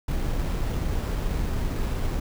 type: noise with sample-and-hold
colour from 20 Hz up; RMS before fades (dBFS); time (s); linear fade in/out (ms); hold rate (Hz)
brown; -26; 0.08-2.2; 5; 6300
effects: none